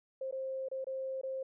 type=tone with dropouts; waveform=sine; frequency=529 Hz; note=C5; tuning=19 cents sharp; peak=-35 dBFS; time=0.21-1.43 s; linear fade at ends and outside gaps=5 ms; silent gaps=0.312-0.324 / 0.686-0.714 / 0.844-0.868 / 1.214-1.233 s; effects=none